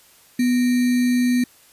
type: tone with sample-and-hold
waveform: sine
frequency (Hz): 246.9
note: B3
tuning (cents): 0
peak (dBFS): -15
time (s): 0.39-1.44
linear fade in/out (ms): 5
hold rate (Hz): 2100
effects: white hiss -52 dBFS RMS until 1.72 s + resampled to 32000 Hz